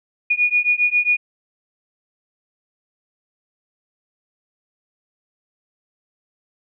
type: beating tone pair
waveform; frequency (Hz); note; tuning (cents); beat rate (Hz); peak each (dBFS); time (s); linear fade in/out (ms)
sine; 2447 / 2454.4; D#7 / D#7; -29 / -24; 7.4; -18; 0.3-1.17; 10
effects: none